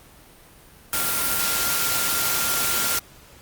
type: tone in noise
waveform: sine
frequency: 1389 Hz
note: F6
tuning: 10 cents flat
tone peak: -30 dBFS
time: 0.93-2.99 s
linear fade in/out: 2 ms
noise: white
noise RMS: -23 dBFS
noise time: 0.93-2.99 s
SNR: -10 dB
effects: pink hiss -49 dBFS RMS until 3.41 s + Opus 32 kbps